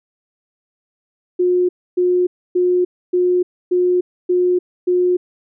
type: tone bursts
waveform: sine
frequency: 359.6 Hz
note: F#4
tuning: 49 cents flat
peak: -12 dBFS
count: 7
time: 1.39-5.17 s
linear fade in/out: 10 ms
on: 300 ms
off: 280 ms
effects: none